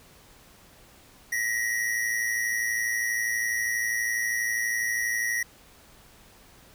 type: tone pair together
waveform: square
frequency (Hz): 1887.7 / 2000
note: A#6 / B6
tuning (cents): +21 / +21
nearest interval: minor second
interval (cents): 100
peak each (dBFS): -27 / -32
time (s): 1.32-5.43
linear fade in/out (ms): 5
effects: pink hiss -54 dBFS RMS until 6.74 s